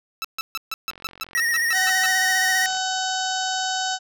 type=tone bursts; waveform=15% pulse; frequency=1318.5 Hz; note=E6; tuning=in tune; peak=-19 dBFS; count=12; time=0.22-2.06 s; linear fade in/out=0 ms; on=25 ms; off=140 ms
type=click train; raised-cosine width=0.3 ms; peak=-27 dBFS; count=86; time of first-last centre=0.89-2.771 s; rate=45.2 Hz
type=tone with vibrato; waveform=square; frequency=1871 Hz; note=A#6; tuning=6 cents sharp; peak=-20 dBFS; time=1.35-2.66 s; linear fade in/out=0 ms; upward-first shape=sine; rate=15 Hz; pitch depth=45 cents each way
type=harmonic tone; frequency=753 Hz; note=F#5; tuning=30 cents sharp; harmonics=1 / 2 / 4 / 5 / 6 / 7 / 8 / 9 / 10; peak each=-26 / -29 / -32 / -33 / -34 / -34 / -35 / -36 / -36 dBFS; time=1.72-3.99 s; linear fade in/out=50 ms
effects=none